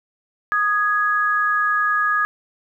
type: tone pair together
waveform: sine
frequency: 1239 / 1668.4 Hz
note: D#6 / G#6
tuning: -8 / +7 cents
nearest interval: perfect fourth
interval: 515 cents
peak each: -19 / -19 dBFS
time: 0.52-2.25 s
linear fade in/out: 0 ms
effects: 9-bit